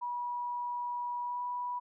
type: tone with pitch glide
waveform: sine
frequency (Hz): 970 to 980.1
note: B5 to B5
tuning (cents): -31 to -13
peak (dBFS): -33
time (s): 0.01-1.8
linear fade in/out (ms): 20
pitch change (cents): +18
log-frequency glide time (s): 1.22-1.42
effects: none